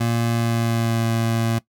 25% pulse tone with pitch glide, 116.54 to 114.34 Hz, A#2 to A#2, 0 to -33 cents, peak -15 dBFS, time 0-1.59 s, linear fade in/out 10 ms, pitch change -33 cents, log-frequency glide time 0.28-1.06 s, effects noise-tail reverb RT60 0.1 s tail -19 dB re dry

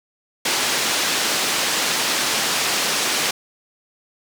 white band-pass noise, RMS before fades -21 dBFS, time 0.45-3.31 s, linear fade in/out 5 ms, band 190 to 6100 Hz, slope 12 dB/octave, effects none

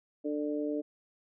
harmonic tone, 148.3 Hz, D3, 17 cents sharp, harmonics 2 / 3 / 4, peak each -32 / -36 / -38 dBFS, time 0.24-0.82 s, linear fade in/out 20 ms, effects none

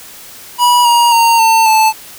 square tone with pitch steps, 973 / 948 / 923.7 / 900 / 876.9 Hz, B5 / A#5 / A#5 / A5 / A5, -26 / +29 / -16 / +39 / -6 cents, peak -7 dBFS, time 0.58-1.93 s, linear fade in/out 50 ms, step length 270 ms, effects white hiss -34 dBFS RMS until 2.18 s

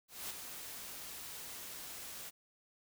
white noise with ADSR envelope, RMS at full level -41 dBFS, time 0.08-2.31 s, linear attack 220 ms, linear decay 11 ms, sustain -6 dB, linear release 28 ms, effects none

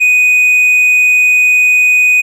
triangle tone, 2489 Hz, D#7, in tune, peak -4 dBFS, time 0-2.22 s, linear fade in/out 20 ms, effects resampled to 32000 Hz

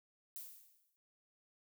violet noise with exponential decay, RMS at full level -45 dBFS, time 0.36-0.96 s, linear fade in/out 0 ms, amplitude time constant 130 ms, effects none

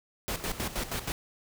pink noise with tremolo, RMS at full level -32 dBFS, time 0.28-1.12 s, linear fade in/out 0 ms, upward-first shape square, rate 6.3 Hz, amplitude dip 70%, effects none

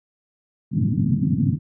pink band-pass noise, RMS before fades -20 dBFS, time 0.71-1.59 s, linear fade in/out 50 ms, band 100 to 260 Hz, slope 48 dB/octave, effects none

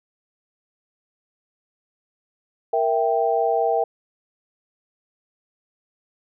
sine chord, E diminished, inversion second, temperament equal, 466.2 / 659.3 / 784 Hz, Bb4 / E5 / G5, 0 / 0 / 0 cents, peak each -22 dBFS, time 2.73-3.84 s, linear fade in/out 5 ms, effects none

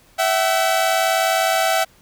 sawtooth tone pair together, 659.3 / 758.4 Hz, E5 / F#5, 0 / +43 cents, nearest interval major second, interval 243 cents, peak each -15 dBFS, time 0.18-1.85 s, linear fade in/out 20 ms, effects pink hiss -53 dBFS RMS until 2.01 s

